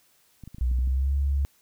clicks, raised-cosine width 5 ms, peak -29 dBFS, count 7, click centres 0.437 / 0.476 / 0.546 / 0.584 / 0.714 / 0.789 / 0.875 s
sine tone with pitch glide, 61.74 to 69.7 Hz, B1 to C#2, 0 to +10 cents, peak -21 dBFS, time 0.61-1.45 s, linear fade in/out 0 ms, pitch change +210 cents, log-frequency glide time 0.75-1.14 s
effects white hiss -63 dBFS RMS until 1.61 s

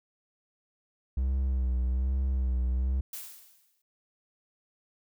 triangle tone with vibrato, 64.2 Hz, C2, 32 cents flat, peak -23 dBFS, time 1.17-3.01 s, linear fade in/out 5 ms, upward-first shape sine, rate 1.2 Hz, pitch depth 55 cents each way
blue noise with exponential decay, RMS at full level -37 dBFS, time 3.13-3.82 s, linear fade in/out 5 ms, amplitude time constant 150 ms
effects none

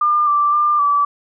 sine tone with pitch steps, 1202 / 1172 / 1195 / 1154 Hz, D6 / D6 / D6 / D6, +40 / -4 / +30 / -31 cents, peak -12 dBFS, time 0.01-1.05 s, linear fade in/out 5 ms, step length 260 ms, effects none

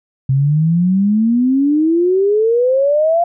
sine exponential sweep, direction up, 130.81 to 698.5 Hz, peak -10 dBFS, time 0.29-3.24 s, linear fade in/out 5 ms, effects none

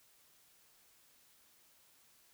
silence, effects white hiss -67 dBFS RMS until 2.33 s

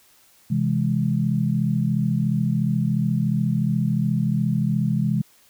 sine chord, C augmented, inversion none, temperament equal, 130.81 / 164.81 / 207.7 Hz, C3 / E3 / G#3, 0 / 0 / 0 cents, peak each -23 dBFS, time 0.5-5.22 s, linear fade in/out 10 ms, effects white hiss -56 dBFS RMS until 5.49 s

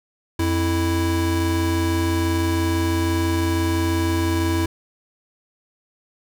square tone pair together, 87.86 / 329.6 Hz, F2 / E4, +11 / 0 cents, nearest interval octave + major seventh, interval 2289 cents, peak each -22 / -22 dBFS, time 0.39-4.66 s, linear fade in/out 5 ms, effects none

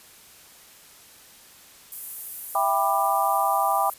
pink high-pass noise, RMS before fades -34 dBFS, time 1.92-3.94 s, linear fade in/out 2 ms, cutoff 11000 Hz, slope 24 dB/octave
sine chord, E minor seventh, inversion none, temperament just, 659.3 / 791.1 / 988.9 / 1186.7 Hz, E5 / G5 / B5 / D6, 0 / +16 / +2 / +18 cents, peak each -28 / -23 / -26 / -25 dBFS, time 2.55-3.9 s, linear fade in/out 2 ms
effects white hiss -50 dBFS RMS until 3.98 s + resampled to 32000 Hz

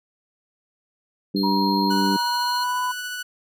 harmonic tone, 97.7 Hz, G2, 5 cents flat, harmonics 2 / 3 / 4 / 5, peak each -22 / -24 / -29 / -40 dBFS, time 1.34-2.17 s, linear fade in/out 10 ms
triangle tone, 4216 Hz, C8, 12 cents sharp, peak -26 dBFS, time 1.36-2.64 s, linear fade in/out 5 ms
sine tone with pitch glide, 953 to 998.1 Hz, A#5 to B5, +38 to +18 cents, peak -22 dBFS, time 1.43-2.92 s, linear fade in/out 10 ms, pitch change +80 cents, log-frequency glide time 2.15-2.81 s
sawtooth tone with tremolo, 1480 Hz, F#6, in tune, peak -24 dBFS, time 1.9-3.23 s, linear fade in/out 10 ms, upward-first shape triangle, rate 14 Hz, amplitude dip 25%
effects none

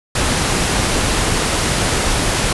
pink low-pass noise, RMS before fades -17 dBFS, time 0.15-2.53 s, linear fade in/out 5 ms, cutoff 11000 Hz, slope 96 dB/octave, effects none

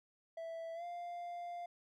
triangle tone with pitch glide, 659.3 to 698.1 Hz, E5 to F5, 0 to -1 cents, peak -40 dBFS, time 0.37-1.66 s, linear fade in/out 5 ms, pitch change +99 cents, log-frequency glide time 0.74-0.84 s, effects none

